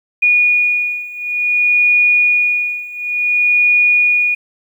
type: beating tone pair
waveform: sine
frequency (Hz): 2450 / 2450.56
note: D#7 / D#7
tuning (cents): -27 / -27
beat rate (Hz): 0.56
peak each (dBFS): -15 / -13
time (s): 0.22-4.35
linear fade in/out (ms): 10
effects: 8-bit